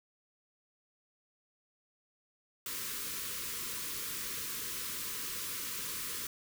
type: band-stop noise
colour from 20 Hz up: white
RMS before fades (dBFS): -39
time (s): 2.66-6.27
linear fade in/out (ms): 2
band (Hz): 530 to 980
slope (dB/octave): 96
effects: none